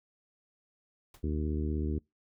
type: noise with exponential decay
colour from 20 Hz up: pink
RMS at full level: -48 dBFS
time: 1.14-1.25 s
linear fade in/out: 5 ms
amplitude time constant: 22 ms
type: harmonic tone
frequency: 76.2 Hz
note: D#2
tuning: 36 cents flat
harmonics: 1 / 2 / 3 / 4 / 5 / 6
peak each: -31 / -39 / -37 / -38 / -40 / -48 dBFS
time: 1.23-1.99 s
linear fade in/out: 10 ms
effects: noise-tail reverb RT60 0.2 s tail -26 dB re dry